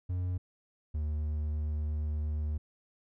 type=tone pair in turn; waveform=triangle; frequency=90.3 / 75.71 Hz; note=F#2 / D#2; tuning=-42 / -47 cents; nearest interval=minor third; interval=305 cents; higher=first; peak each=-28 dBFS; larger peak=neither; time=0.09-0.38 / 0.94-2.58 s; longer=second; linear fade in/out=10 ms; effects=none